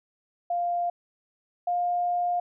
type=tone pair in turn; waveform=sine; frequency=698.5 / 706.6 Hz; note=F5 / F5; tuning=0 / +20 cents; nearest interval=unison; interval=20 cents; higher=second; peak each=-24 / -23 dBFS; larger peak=second; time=0.5-0.9 / 1.67-2.4 s; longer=second; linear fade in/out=5 ms; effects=none